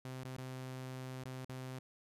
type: tone with dropouts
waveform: sawtooth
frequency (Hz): 129.5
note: C3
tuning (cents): -17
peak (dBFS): -39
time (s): 0.05-1.79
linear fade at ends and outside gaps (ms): 2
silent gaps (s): 0.236-0.248 / 0.367-0.381 / 1.237-1.254 / 1.447-1.494
effects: resampled to 32000 Hz